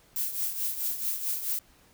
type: noise with tremolo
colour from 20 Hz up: violet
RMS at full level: -28 dBFS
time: 0.16-1.59 s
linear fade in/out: 0 ms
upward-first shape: triangle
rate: 4.6 Hz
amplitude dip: 70%
effects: pink hiss -60 dBFS RMS until 1.93 s